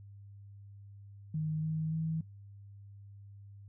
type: tone with pitch steps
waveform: sine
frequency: 155.56 / 157.82 / 160.12 Hz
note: D#3 / D#3 / D#3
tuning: 0 / +25 / +50 cents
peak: -31 dBFS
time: 1.34-2.21 s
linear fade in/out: 5 ms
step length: 290 ms
effects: noise-tail reverb RT60 0.2 s tail -23 dB re dry + added 100 Hz sine -49 dBFS peak until 3.68 s